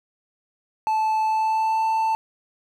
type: tone with pitch glide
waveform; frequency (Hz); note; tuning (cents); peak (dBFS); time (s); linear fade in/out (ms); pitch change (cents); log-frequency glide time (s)
triangle; 873 to 887.2; A5 to A5; -14 to +14; -17; 0.87-2.15; 0; +28; 1.22-1.86
effects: none